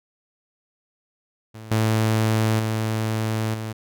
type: tone with level steps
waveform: sawtooth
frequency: 110 Hz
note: A2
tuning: in tune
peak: -33 / -14 / -18 / -24 dBFS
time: 1.54-3.73 s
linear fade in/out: 10 ms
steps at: 1.71 / 2.59 / 3.54 s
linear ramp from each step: 5 ms
effects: none